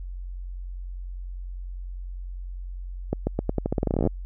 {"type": "accelerating click train", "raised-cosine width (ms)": 2, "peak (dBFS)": -10, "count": 20, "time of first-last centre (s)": [3.13, 4.073], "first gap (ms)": 140, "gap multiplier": 0.86, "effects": ["added 45 Hz sine -32 dBFS peak until 4.25 s"]}